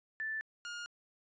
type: tone pair in turn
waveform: sine / sawtooth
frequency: 1760 / 1421.2 Hz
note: A6 / F6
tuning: 0 / +30 cents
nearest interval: major third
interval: 370 cents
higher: first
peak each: -35 / -37 dBFS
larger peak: first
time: 0.2-0.41 / 0.65-0.86 s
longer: neither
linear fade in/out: 0 ms
effects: resampled to 16000 Hz